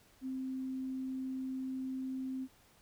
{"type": "tone", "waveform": "sine", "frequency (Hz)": 261.6, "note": "C4", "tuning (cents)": 0, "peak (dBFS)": -36, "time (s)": [0.21, 2.48], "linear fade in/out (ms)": 50, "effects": ["pink hiss -65 dBFS RMS until 2.81 s"]}